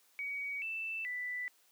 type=tone with pitch steps; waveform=sine; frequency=2257 / 2653 / 1982 Hz; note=C#7 / E7 / B6; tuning=+31 / +10 / +6 cents; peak=-36 dBFS; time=0.19-1.48 s; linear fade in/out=0 ms; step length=430 ms; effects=white hiss -68 dBFS RMS until 1.71 s + high-pass 300 Hz 12 dB/octave